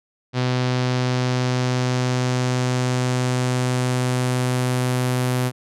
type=tone with low-pass filter sweep; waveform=sawtooth; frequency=126.1 Hz; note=B2; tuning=36 cents sharp; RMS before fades=-21 dBFS; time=0.33-5.52 s; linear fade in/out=50 ms; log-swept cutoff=4600 to 12000 Hz; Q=1.5; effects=none